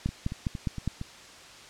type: two click trains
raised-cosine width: 5 ms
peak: -15 / -22 dBFS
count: 5 / 5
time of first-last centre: 0.06-0.876 / 0.09-1.014 s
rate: 4.9 / 4.33 Hz
effects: white hiss -48 dBFS RMS until 1.69 s + low-pass 6000 Hz 12 dB/octave